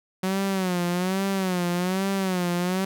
sawtooth tone with vibrato, 185 Hz, F#3, in tune, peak -19 dBFS, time 0.23-2.85 s, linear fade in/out 5 ms, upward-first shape sine, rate 1.2 Hz, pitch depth 100 cents each way, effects none

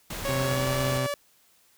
pink noise, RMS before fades -35 dBFS, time 0.1-0.98 s, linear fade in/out 5 ms
sawtooth tone with pitch glide, 554.4 to 574.9 Hz, C#5 to D5, 0 to -37 cents, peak -24 dBFS, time 0.25-1.14 s, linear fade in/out 0 ms, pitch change +63 cents, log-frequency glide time 0.42-0.68 s
sawtooth tone with vibrato, 130.1 Hz, C3, 9 cents flat, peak -23 dBFS, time 0.28-1.07 s, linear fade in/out 10 ms, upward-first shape square, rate 2.4 Hz, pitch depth 8 cents each way
effects white hiss -62 dBFS RMS until 1.77 s

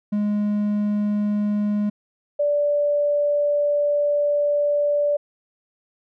triangle / sine tone pair in turn, 207.7 / 583.1 Hz, G#3 / D5, 0 / -13 cents, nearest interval octave + tritone, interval 1787 cents, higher second, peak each -17 dBFS, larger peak neither, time 0.12-1.9 / 2.39-5.17 s, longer second, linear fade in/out 10 ms, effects none

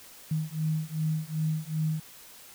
sine beating tone pair, 155.56 / 158.16 Hz, D#3 / D#3, 0 / +29 cents, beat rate 2.6 Hz, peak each -30 dBFS, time 0.31-2 s, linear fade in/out 5 ms, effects white hiss -50 dBFS RMS until 2.54 s

